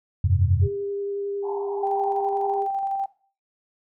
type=chord; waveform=sine; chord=F suspended second; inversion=none; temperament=equal with one note detuned; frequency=87.31 / 97.72 / 130.81 Hz; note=F2 / G2 / C3; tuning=0 / -5 / 0 cents; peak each=-20 / -20 / -26 dBFS; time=0.24-0.68 s; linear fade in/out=5 ms
type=tone with vibrato; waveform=sine; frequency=401.4 Hz; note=G4; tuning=41 cents sharp; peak=-26 dBFS; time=0.61-2.68 s; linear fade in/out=50 ms; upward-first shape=triangle; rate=11 Hz; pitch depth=10 cents each way
type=band-pass noise; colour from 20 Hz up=white; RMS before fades=-36 dBFS; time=1.42-2.62 s; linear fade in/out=50 ms; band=740 to 940 Hz; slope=96 dB/octave
type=tone with tremolo; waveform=sine; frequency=784 Hz; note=G5; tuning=in tune; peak=-22 dBFS; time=1.83-3.06 s; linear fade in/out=5 ms; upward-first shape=square; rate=12 Hz; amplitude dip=25%
effects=noise-tail reverb RT60 0.4 s tail -17 dB re dry